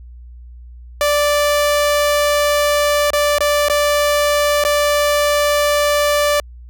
sawtooth tone with dropouts, 586 Hz, D5, 4 cents flat, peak -9 dBFS, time 1.01-6.4 s, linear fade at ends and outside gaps 1 ms, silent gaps 3.104-3.133 / 3.384-3.406 / 3.685-3.698 / 4.639-4.649 s, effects added 60 Hz sine -34 dBFS peak until 6.69 s

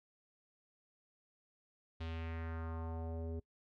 square tone with low-pass filter sweep, 81.9 Hz, E2, 11 cents flat, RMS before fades -42 dBFS, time 2-3.4 s, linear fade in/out 10 ms, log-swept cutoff 3600 to 420 Hz, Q 2.2, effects noise-tail reverb RT60 0.1 s tail -22 dB re dry

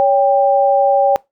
sine tone pair together, 560 / 792 Hz, C#5 / G5, +18 / +18 cents, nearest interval tritone, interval 600 cents, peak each -12 dBFS, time 0-1.16 s, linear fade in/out 0 ms, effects noise-tail reverb RT60 0.2 s tail -22 dB re dry

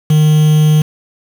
triangle tone with quantisation, 153.3 Hz, D#3, 25 cents flat, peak -4 dBFS, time 0.1-0.82 s, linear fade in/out 5 ms, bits 4, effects none

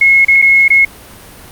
sine tone with dropouts, 2172 Hz, C#7, 36 cents flat, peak -4 dBFS, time 0.01-0.85 s, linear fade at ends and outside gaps 5 ms, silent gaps 0.249-0.282 / 0.418-0.423 / 0.681-0.702 s, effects pink hiss -35 dBFS RMS until 1.51 s + Opus 48 kbps

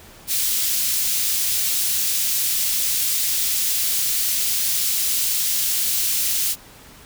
white high-pass noise, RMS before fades -21 dBFS, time 0.27-6.56 s, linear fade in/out 50 ms, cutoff 3200 Hz, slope 12 dB/octave, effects pink hiss -45 dBFS RMS until 7.05 s

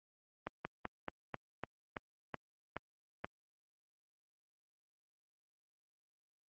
slowing click train, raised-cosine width 0.5 ms, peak -23 dBFS, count 10, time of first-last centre 0.47-3.245 s, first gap 180 ms, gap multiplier 1.13, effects high-pass 80 Hz 12 dB/octave + Opus 24 kbps

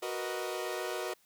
sawtooth chord, B major seventh, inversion second, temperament equal, 370 / 466.2 / 493.9 / 622.3 Hz, F#4 / A#4 / B4 / D#5, 0 / 0 / 0 / 0 cents, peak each -34 / -37 / -38 / -36 dBFS, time 0.02-1.14 s, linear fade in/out 10 ms, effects white hiss -67 dBFS RMS until 1.25 s

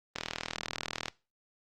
click train, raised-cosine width 0.2 ms, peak -15 dBFS, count 38, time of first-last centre 0.16-1.083 s, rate 40.1 Hz, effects noise-tail reverb RT60 0.3 s tail -22 dB re dry + Opus 24 kbps

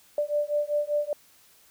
sine beating tone pair, 587 / 592.1 Hz, D5 / D5, -1 / +14 cents, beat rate 5.1 Hz, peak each -27 dBFS, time 0.18-1.13 s, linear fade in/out 2 ms, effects white hiss -58 dBFS RMS until 1.7 s

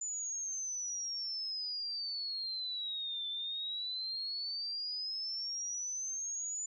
sine exponential two-way sweep, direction down then up, 7040 to 3520 to 7040 Hz, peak -36 dBFS, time 0.01-6.66 s, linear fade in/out 5 ms, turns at 3.28 s, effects none

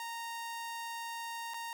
sawtooth tone with dropouts, 927 Hz, A#5, 10 cents flat, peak -35 dBFS, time 0-1.73 s, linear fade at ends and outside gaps 1 ms, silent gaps 1.537-1.542 s, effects none

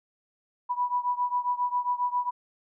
sine beating tone pair, 980 / 987.4 Hz, B5 / B5, -14 / -1 cents, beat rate 7.4 Hz, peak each -27 / -29 dBFS, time 0.69-2.31 s, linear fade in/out 20 ms, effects none

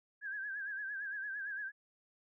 sine tone with vibrato, 1624 Hz, G#6, 39 cents flat, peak -38 dBFS, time 0.21-1.72 s, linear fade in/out 50 ms, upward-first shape sine, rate 8.8 Hz, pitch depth 84 cents each way, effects none

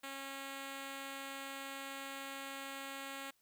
5% pulse tone, 273.2 Hz, C#4, 25 cents flat, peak -32 dBFS, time 0.03-3.31 s, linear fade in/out 10 ms, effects white hiss -75 dBFS RMS until 3.41 s

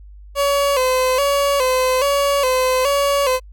30% pulse tone with vibrato, 538 Hz, C5, 48 cents sharp, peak -12 dBFS, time 0.35-3.4 s, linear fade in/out 50 ms, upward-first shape square, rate 1.2 Hz, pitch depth 83 cents each way, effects added 50 Hz sine -37 dBFS peak until 3.52 s + Opus 48 kbps

